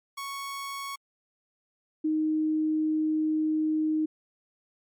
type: tone pair in turn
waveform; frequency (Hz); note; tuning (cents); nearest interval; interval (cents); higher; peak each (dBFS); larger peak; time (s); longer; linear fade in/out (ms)
sawtooth / sine; 1108.7 / 311.1; C#6 / D#4; 0 / 0; octave + minor seventh; 2200; first; -30 / -23; second; 0.17-0.96 / 2.04-4.06; second; 10
effects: MP3 96 kbps